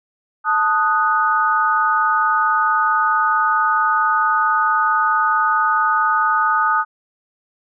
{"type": "chord", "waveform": "sine", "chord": "D# diminished", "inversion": "second", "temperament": "equal", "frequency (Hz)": [880, 1244.5, 1480], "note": ["A5", "D#6", "F#6"], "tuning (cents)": [0, 0, 0], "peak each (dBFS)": [-20, -16, -20], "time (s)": [0.44, 6.85], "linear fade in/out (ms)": 50, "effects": []}